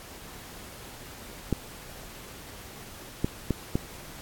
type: clicks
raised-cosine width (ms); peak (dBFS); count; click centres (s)
3; -11; 4; 1.527 / 3.245 / 3.507 / 3.755
effects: pink hiss -45 dBFS RMS until 4.21 s + AAC 64 kbps